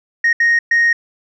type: tone bursts at uneven times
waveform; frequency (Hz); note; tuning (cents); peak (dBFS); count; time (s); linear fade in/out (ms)
sine; 1864.7; A#6; 0; -8; 3; 0.24-0.33 / 0.4-0.59 / 0.71-0.93; 5
effects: tanh soft clip ceiling -8 dBFS